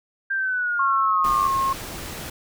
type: linear sweep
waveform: sine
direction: down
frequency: 1594 to 1150 Hz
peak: -21 dBFS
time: 0.3-1.48 s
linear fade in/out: 10 ms
type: tone with pitch glide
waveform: sine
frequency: 1090 to 1076.2 Hz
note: C#6 to C6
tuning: -29 to +48 cents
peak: -19 dBFS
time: 0.79-1.73 s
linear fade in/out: 5 ms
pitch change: -23 cents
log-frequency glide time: 0.93-1.6 s
type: noise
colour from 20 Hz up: pink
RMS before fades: -34 dBFS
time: 1.24-2.3 s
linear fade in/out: 5 ms
effects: none